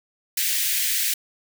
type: high-pass noise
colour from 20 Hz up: white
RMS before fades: -23 dBFS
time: 0.37-1.14 s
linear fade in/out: 5 ms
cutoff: 1700 Hz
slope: 48 dB/octave
effects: none